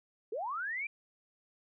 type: linear sweep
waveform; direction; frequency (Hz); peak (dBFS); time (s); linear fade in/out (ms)
sine; up; 392 to 2401; -34; 0.32-0.87; 5
effects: none